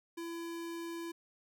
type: tone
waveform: square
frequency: 336.2 Hz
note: E4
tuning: 34 cents sharp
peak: -40 dBFS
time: 0.17-1.12 s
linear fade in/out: 10 ms
effects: none